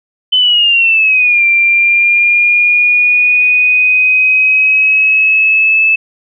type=exponential two-way sweep; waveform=sine; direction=down then up; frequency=3049 to 2365 to 2620 Hz; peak=-6 dBFS; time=0.32-5.96 s; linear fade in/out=10 ms; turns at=1.45 s; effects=none